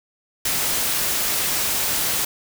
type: noise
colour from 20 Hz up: white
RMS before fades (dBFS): -22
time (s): 0.45-2.25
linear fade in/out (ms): 5
effects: none